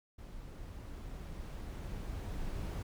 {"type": "noise with level ramp", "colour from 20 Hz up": "brown", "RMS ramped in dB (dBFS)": [-48, -38], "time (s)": [0.18, 2.83], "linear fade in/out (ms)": 10, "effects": []}